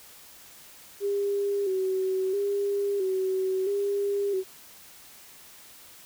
sine tone with vibrato, 389.8 Hz, G4, 10 cents flat, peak -24 dBFS, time 1-4.44 s, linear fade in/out 50 ms, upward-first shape square, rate 0.75 Hz, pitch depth 55 cents each way, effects white hiss -50 dBFS RMS until 6.05 s

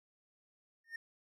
triangle tone with exponential growth, 1828 Hz, A#6, 34 cents flat, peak -35 dBFS, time 0.84-0.96 s, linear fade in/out 5 ms, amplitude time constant 24 ms, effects none

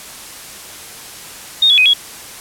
sine tone with pitch steps, 3692 / 3386 / 2507 / 3340 Hz, A#7 / G#7 / D#7 / G#7, -17 / +33 / +12 / +9 cents, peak -7 dBFS, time 1.62-1.936 s, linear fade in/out 5 ms, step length 79 ms, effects white hiss -33 dBFS RMS until 2.4 s + low-pass 12000 Hz 12 dB/octave

